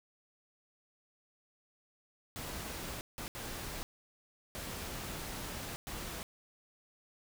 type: noise bursts at uneven times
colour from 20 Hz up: pink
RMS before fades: -42 dBFS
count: 5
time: 2.36-3.01 / 3.18-3.28 / 3.35-3.83 / 4.55-5.76 / 5.87-6.23 s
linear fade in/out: 0 ms
effects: none